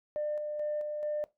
sine tone with tremolo, 599 Hz, D5, 34 cents sharp, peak -29 dBFS, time 0.16-1.24 s, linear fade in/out 0 ms, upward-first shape square, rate 2.3 Hz, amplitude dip 35%, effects noise-tail reverb RT60 0.2 s tail -19 dB re dry + tanh soft clip ceiling -26 dBFS

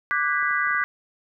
sine chord, G# half-diminished seventh, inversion second, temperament equal with one note detuned, 1174.7 / 1480 / 1628.9 / 1975.5 Hz, D6 / F#6 / G#6 / B6, 0 / 0 / -34 / 0 cents, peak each -26 dBFS, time 0.11-0.84 s, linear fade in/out 0 ms
clicks, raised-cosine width 1 ms, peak -34 dBFS, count 6, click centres 0.427 / 0.51 / 0.672 / 0.71 / 0.748 / 0.815 s
effects none

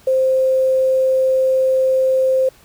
sine tone with quantisation, 523.3 Hz, C5, in tune, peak -12 dBFS, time 0.07-2.49 s, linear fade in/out 5 ms, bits 7, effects pink hiss -49 dBFS RMS until 2.64 s

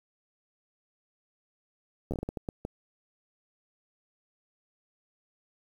slowing click train, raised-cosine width 2 ms, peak -20 dBFS, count 10, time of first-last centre 2.11-2.651 s, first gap 11 ms, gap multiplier 1.4, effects 9-bit

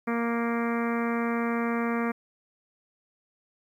harmonic tone, 233.5 Hz, A#3, 3 cents sharp, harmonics 1 / 2 / 3 / 4 / 5 / 6 / 7 / 8 / 9 / 10, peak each -27 / -32 / -37 / -39 / -35 / -39 / -41 / -41 / -41 / -43 dBFS, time 0.07-2.12 s, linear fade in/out 10 ms, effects 10-bit

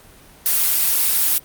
blue noise, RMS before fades -17 dBFS, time 0.46-1.38 s, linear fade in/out 0 ms, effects pink hiss -46 dBFS RMS until 1.44 s + Opus 32 kbps

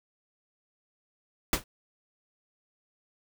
pink noise with exponential decay, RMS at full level -20 dBFS, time 1.53-1.64 s, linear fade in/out 2 ms, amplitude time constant 23 ms, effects none

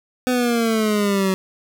25% pulse exponential sweep, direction down, 253.8 to 187.8 Hz, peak -13 dBFS, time 0.27-1.34 s, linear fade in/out 0 ms, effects none

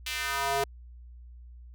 square tone with high-pass filter sweep, 138.59 Hz, C#3, in tune, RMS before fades -30 dBFS, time 0.06-0.64 s, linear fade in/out 5 ms, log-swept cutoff 2900 to 490 Hz, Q 1.7, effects added 60 Hz sine -45 dBFS peak until 1.74 s

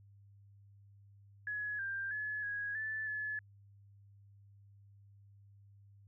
sine tone with pitch steps, 1687 / 1588 / 1707 / 1657 / 1751 / 1716 Hz, G#6 / G6 / G#6 / G#6 / A6 / A6, +27 / +22 / +47 / -4 / -9 / -44 cents, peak -36 dBFS, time 1.47-3.39 s, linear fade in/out 2 ms, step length 320 ms, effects added 100 Hz sine -58 dBFS peak until 6.07 s

